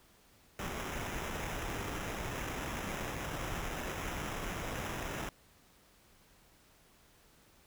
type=noise with sample-and-hold; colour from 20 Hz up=pink; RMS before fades=-39 dBFS; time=0.59-5.29 s; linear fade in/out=2 ms; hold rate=4410 Hz; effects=pink hiss -64 dBFS RMS until 7.66 s